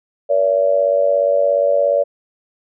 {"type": "tone with amplitude modulation", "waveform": "sine", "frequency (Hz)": 570, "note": "C#5", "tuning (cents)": 48, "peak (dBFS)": -8, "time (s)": [0.29, 2.04], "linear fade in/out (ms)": 20, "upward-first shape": "sine", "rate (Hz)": 97.1, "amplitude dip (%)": 85, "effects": []}